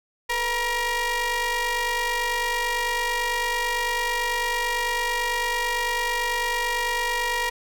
sawtooth ring-modulated tone, 468.5 Hz, A#4, 9 cents sharp, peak -16 dBFS, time 0.29-7.5 s, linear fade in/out 10 ms, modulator 1430 Hz, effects none

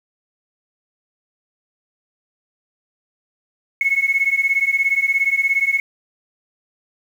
sine beating tone pair, 2183 / 2200 Hz, C#7 / C#7, -27 / -14 cents, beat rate 17 Hz, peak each -18 / -17 dBFS, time 3.81-5.8 s, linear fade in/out 2 ms, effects tanh soft clip ceiling -7 dBFS + 7-bit

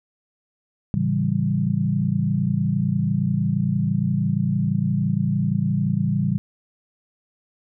sine chord, A dominant seventh, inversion none, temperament equal, 110 / 138.59 / 164.81 / 196 Hz, A2 / C#3 / E3 / G3, 0 / 0 / 0 / 0 cents, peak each -26 / -24 / -24 / -23 dBFS, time 0.94-6.38 s, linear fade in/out 0 ms, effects none

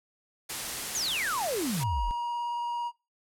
white noise, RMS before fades -34 dBFS, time 0.49-1.84 s, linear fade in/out 10 ms
sine exponential sweep, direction down, 7030 to 36.09 Hz, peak -28 dBFS, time 0.95-2.11 s, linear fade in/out 0 ms
triangle tone with vibrato, 952 Hz, A#5, 36 cents sharp, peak -27 dBFS, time 1.79-2.92 s, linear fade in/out 50 ms, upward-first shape sine, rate 18 Hz, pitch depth 8 cents each way
effects noise-tail reverb RT60 0.3 s tail -24 dB re dry + low-pass 12000 Hz 12 dB/octave

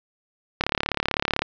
click train, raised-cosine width 0.3 ms, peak -5 dBFS, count 30, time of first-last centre 0.61-1.42 s, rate 35.8 Hz, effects resampled to 16000 Hz + 7-bit

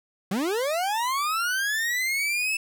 40% pulse linear sweep, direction up, 175.3 to 2637 Hz, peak -23 dBFS, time 0.31-2.57 s, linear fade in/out 5 ms, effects none

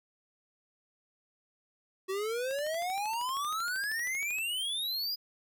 square exponential sweep, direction up, 372.8 to 4985 Hz, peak -32 dBFS, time 2.08-5.16 s, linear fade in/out 20 ms
click train, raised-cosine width 0.2 ms, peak -30 dBFS, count 25, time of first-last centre 2.51-4.385 s, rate 12.8 Hz
effects none

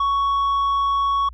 sine tone with tanh clipping, 1114 Hz, C#6, 8 cents sharp, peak -18 dBFS, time 0-1.29 s, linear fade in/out 5 ms, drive 4 dB, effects added 60 Hz sine -37 dBFS peak until 1.33 s

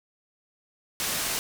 white low-pass noise, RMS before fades -29 dBFS, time 1-1.39 s, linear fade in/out 0 ms, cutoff 11000 Hz, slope 12 dB/octave, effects none

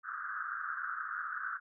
white band-pass noise, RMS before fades -39 dBFS, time 0.03-1.6 s, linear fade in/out 50 ms, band 1200 to 1600 Hz, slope 96 dB/octave, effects none

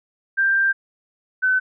sine tone pair in turn, 1581 / 1516.1 Hz, G6 / F#6, +14 / +42 cents, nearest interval minor second, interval 72 cents, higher first, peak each -15 dBFS, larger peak neither, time 0.37-0.73 / 1.42-1.6 s, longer first, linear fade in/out 20 ms, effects none

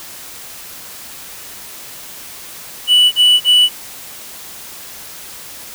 triangle tone bursts, 2960 Hz, F#7, in tune, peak -5 dBFS, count 3, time 2.87-3.692 s, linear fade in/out 50 ms, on 250 ms, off 36 ms, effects white hiss -33 dBFS RMS until 5.74 s

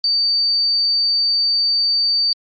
sine tone, 4604 Hz, D8, 35 cents flat, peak -14 dBFS, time 0.04-2.33 s, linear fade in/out 2 ms, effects Opus 32 kbps

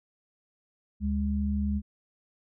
sine tone pair together, 73.4 / 204.8 Hz, D2 / G#3, 0 / -24 cents, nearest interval octave + tritone, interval 1776 cents, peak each -28 dBFS, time 1-1.82 s, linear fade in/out 50 ms, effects none

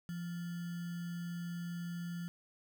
sine tone with sample-and-hold, 172.3 Hz, F3, 23 cents flat, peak -38 dBFS, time 0.09-2.28 s, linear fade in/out 0 ms, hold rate 1575 Hz, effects none

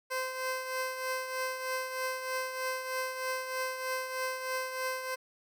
15% pulse tone with tremolo, 517 Hz, C5, 21 cents flat, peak -24 dBFS, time 0.1-5.16 s, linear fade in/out 20 ms, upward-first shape triangle, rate 3.2 Hz, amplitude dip 60%, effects none

